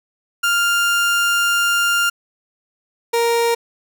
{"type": "tone pair in turn", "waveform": "30% pulse", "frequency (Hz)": [1400, 467.2], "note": ["F6", "A#4"], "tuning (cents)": [4, 4], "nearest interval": "octave + perfect fifth", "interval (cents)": 1900, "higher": "first", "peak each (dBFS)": -12, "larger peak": "neither", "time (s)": [[0.43, 2.1], [3.13, 3.55]], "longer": "first", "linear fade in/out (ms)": 10, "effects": []}